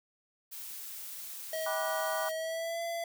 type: noise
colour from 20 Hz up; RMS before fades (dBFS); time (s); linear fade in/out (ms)
blue; -43; 0.51-2.32; 20
type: tone with pitch glide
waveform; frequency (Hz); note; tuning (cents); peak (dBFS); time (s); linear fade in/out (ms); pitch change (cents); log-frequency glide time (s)
square; 638 to 675.9; D#5 to E5; +43 to +43; -34; 1.53-3.04; 2; +100; 2.33-2.81
type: chord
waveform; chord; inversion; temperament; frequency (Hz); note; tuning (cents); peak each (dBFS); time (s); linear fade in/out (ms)
sine; G major seventh; none; just; 784 / 980 / 1176 / 1470; G5 / B5 / D6 / F#6; 0 / -14 / +2 / -12; -39; 1.66-2.29; 5
effects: none